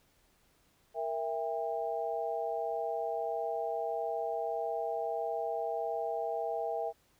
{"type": "chord", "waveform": "sine", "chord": "E diminished", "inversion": "second", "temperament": "equal with one note detuned", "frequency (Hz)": [466.2, 659.3, 800.9], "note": ["Bb4", "E5", "G5"], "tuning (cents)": [0, 0, 37], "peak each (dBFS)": [-37, -35, -37], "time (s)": [0.94, 6.93], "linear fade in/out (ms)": 50, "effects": ["pink hiss -69 dBFS RMS until 7.19 s"]}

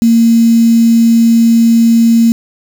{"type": "tone with quantisation", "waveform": "sine", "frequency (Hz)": 230, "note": "A#3", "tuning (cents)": -23, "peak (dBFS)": -4, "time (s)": [0.02, 2.32], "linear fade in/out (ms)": 0, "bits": 4, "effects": []}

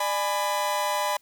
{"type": "chord", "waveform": "40% pulse", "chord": "G# diminished", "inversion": "second", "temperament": "just", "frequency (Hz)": [598, 830.6, 996.7], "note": ["D5", "G#5", "B5"], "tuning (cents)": [31, 0, 16], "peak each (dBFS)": [-29, -29, -26], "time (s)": [0, 1.17], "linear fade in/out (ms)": 5, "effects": ["white hiss -63 dBFS RMS until 1.21 s"]}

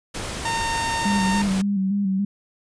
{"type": "noise", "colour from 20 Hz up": "pink", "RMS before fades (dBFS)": -30, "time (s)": [0.14, 1.62], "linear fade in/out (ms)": 10}
{"type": "tone", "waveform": "sawtooth", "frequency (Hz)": 916, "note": "A#5", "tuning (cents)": -31, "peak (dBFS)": -19, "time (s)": [0.45, 1.42], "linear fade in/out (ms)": 5}
{"type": "tone with vibrato", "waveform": "sine", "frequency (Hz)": 196.4, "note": "G3", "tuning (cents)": 4, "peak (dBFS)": -19, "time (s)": [1.05, 2.25], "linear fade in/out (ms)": 5, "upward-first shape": "square", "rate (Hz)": 3.5, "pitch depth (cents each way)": 45}
{"effects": ["resampled to 22050 Hz"]}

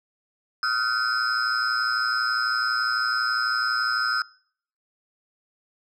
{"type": "tone cluster", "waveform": "sine", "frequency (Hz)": [1275, 1401, 1513, 5100], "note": ["D#6", "F6", "F#6", "D#8"], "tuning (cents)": [42, 5, 38, 42], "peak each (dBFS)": -26, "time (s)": [0.63, 4.22], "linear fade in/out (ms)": 2, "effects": ["noise-tail reverb RT60 0.6 s tail -25 dB re dry", "tanh soft clip ceiling -16 dBFS"]}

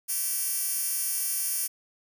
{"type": "tone with high-pass filter", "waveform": "10% pulse", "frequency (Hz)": 386.7, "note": "G4", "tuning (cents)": -24, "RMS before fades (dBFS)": -29, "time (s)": [0.08, 1.68], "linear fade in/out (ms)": 20, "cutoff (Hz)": 10000, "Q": 1, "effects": []}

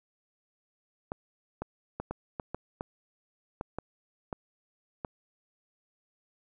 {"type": "clicks", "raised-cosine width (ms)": 1, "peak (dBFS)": -20, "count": 11, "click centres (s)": [1.119, 1.62, 2, 2.11, 2.398, 2.546, 2.809, 3.611, 3.786, 4.328, 5.048], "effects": []}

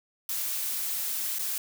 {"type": "noise with dropouts", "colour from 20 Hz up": "blue", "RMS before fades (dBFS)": -31, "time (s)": [0.29, 1.58], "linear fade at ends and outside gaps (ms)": 2, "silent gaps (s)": [1.386, 1.392], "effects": []}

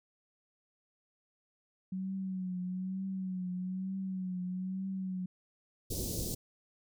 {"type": "tone with vibrato", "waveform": "sine", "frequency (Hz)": 186.3, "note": "F#3", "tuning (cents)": 12, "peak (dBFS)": -34, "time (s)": [1.92, 5.26], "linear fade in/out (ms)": 5, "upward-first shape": "triangle", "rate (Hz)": 1.1, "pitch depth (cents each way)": 58}
{"type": "band-stop noise", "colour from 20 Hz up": "pink", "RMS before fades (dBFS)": -36, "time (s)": [5.9, 6.35], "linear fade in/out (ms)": 10, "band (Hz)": [480, 4700], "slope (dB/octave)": 24}
{"effects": []}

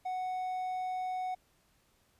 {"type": "tone", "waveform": "triangle", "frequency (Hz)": 740, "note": "F#5", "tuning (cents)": 0, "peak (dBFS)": -31, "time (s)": [0.05, 1.35], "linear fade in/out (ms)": 10, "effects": ["pink hiss -70 dBFS RMS until 2.19 s", "resampled to 32000 Hz"]}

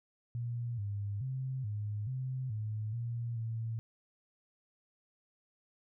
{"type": "tone with pitch steps", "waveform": "sine", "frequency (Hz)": [119, 101.5, 131.1, 104.6, 129.6, 107.7, 117.7, 113.4], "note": ["A#2", "G#2", "C3", "G#2", "C3", "A2", "A#2", "A#2"], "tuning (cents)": [36, -39, 4, 13, -16, -37, 17, -47], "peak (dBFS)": -34, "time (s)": [0.35, 3.79], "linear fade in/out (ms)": 0, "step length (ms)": 430, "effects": []}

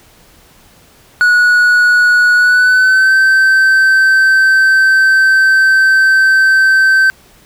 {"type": "tone with pitch glide", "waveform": "triangle", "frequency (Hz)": [1462, 1548.9], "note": ["F#6", "G6"], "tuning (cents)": [-21, -21], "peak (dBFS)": -4, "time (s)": [1.21, 7.1], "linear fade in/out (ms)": 0, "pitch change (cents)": 100, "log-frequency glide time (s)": [2.35, 3.14], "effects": ["pink hiss -45 dBFS RMS until 7.45 s"]}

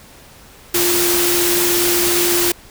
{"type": "tone in noise", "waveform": "sine", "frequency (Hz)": 349.2, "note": "F4", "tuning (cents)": 0, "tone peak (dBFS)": -18, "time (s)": [0.74, 2.52], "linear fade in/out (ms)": 5, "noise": "white", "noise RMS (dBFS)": -17, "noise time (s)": [0.74, 2.52], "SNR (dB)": -4, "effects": ["pink hiss -43 dBFS RMS until 2.7 s"]}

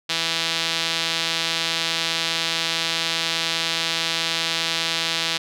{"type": "tone with band-pass filter", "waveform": "sawtooth", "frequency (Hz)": 164.81, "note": "E3", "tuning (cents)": 0, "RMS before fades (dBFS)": -24, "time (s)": [0.09, 5.38], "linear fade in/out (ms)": 10, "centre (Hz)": 3800, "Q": 1.9, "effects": []}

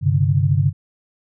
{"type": "chord", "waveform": "sine", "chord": "G suspended fourth", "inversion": "none", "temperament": "equal with one note detuned", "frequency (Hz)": [98, 133.18, 146.83], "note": ["G2", "C3", "D3"], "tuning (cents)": [0, 31, 0], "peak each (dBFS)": -18, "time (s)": [0.01, 0.73], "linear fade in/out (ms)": 50, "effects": []}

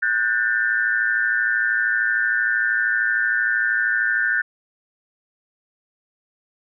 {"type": "tone cluster", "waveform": "sine", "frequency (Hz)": [1462, 1575, 1789], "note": ["F#6", "G6", "A6"], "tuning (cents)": [-21, 8, 28], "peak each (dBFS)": -22, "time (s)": [0.02, 4.42], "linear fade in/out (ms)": 10, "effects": []}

